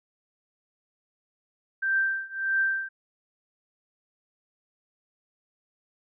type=tone with tremolo; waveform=sine; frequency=1568 Hz; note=G6; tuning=in tune; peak=-20 dBFS; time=1.82-2.89 s; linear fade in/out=10 ms; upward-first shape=triangle; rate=1.6 Hz; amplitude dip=95%; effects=none